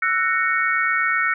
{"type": "chord", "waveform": "sine", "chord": "F# dominant seventh", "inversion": "third", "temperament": "just", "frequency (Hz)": [1332, 1480, 1850, 2220], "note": ["E6", "F#6", "A#6", "C#7"], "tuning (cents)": [18, 0, -14, 2], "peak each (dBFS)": -23, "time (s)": [0.02, 1.34], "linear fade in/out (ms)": 5, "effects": []}